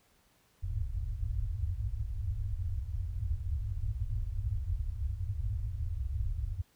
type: low-pass noise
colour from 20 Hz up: white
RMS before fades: -34 dBFS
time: 0.62-6.62 s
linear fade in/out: 10 ms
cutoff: 110 Hz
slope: 96 dB/octave
effects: pink hiss -68 dBFS RMS until 6.75 s